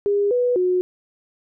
sine tone with pitch steps, 406 / 491.7 / 363.9 Hz, G#4 / B4 / F#4, -39 / -8 / -29 cents, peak -16 dBFS, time 0.06-0.81 s, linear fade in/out 0 ms, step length 250 ms, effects none

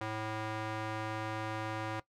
square tone with band-pass filter, 109.1 Hz, A2, 14 cents flat, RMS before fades -38 dBFS, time 0.01-2 s, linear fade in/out 5 ms, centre 1100 Hz, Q 0.63, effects noise-tail reverb RT60 0.1 s tail -18 dB re dry

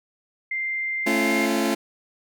sine tone with pitch glide, 2093 to 2114 Hz, C7 to C7, 0 to +17 cents, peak -24 dBFS, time 0.51-1.46 s, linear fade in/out 5 ms, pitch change +17 cents, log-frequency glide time 1.2-1.3 s
sawtooth chord, A augmented, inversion none, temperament just, 220 / 275 / 343.8 Hz, A3 / C#4 / E#4, 0 / -14 / -27 cents, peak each -21 dBFS, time 1.06-1.75 s, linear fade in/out 10 ms
effects none

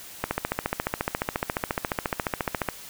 click train, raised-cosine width 0.5 ms, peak -9 dBFS, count 36, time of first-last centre 0.24-2.688 s, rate 14.3 Hz, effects white hiss -43 dBFS RMS until 2.89 s

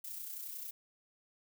violet noise with amplitude modulation, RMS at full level -42 dBFS, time 0.04-0.71 s, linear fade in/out 5 ms, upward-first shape sine, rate 31.1 Hz, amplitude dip 45%, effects none

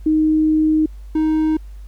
sine / triangle tone pair in turn, 311.1 / 312.6 Hz, D#4 / D#4, 0 / +8 cents, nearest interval unison, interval 8 cents, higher second, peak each -12 dBFS, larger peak neither, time 0.06-0.86 / 1.15-1.57 s, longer first, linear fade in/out 5 ms, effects added 50 Hz sine -32 dBFS peak until 1.87 s + pink hiss -57 dBFS RMS until 1.87 s

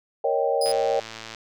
sine chord, Eb dominant seventh, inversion second, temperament equal, 466.2 / 554.4 / 622.3 / 784 Hz, Bb4 / Db5 / Eb5 / G5, 0 / 0 / 0 / 0 cents, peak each -25 / -24 / -27 / -27 dBFS, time 0.24-1 s, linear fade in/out 5 ms
30% pulse tone, 4989 Hz, D#8, 4 cents sharp, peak -24 dBFS, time 0.61-0.72 s, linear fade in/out 5 ms
click train, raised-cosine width 0.2 ms, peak -19 dBFS, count 78, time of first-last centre 0.66-1.348 s, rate 112 Hz
effects none

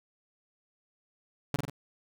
sawtooth tone with echo, 142.4 Hz, C#3, 47 cents sharp, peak -22 dBFS, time 1.54-1.56 s, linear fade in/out 0 ms, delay 46 ms, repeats 3, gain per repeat -4 dB, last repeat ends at 1.698 s, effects none

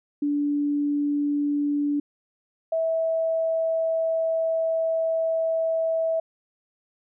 sine tone pair in turn, 290.1 / 651.3 Hz, D4 / E5, -21 / -21 cents, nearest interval octave + major second, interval 1400 cents, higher second, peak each -21 dBFS, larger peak neither, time 0.22-2 / 2.72-6.2 s, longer second, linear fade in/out 5 ms, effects none

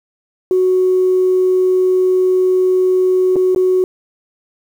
sine tone with dropouts, 370 Hz, F#4, in tune, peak -9 dBFS, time 0.51-3.84 s, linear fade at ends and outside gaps 1 ms, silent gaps 3.358-3.364 / 3.548-3.561 s, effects tanh soft clip ceiling -5 dBFS + 7-bit

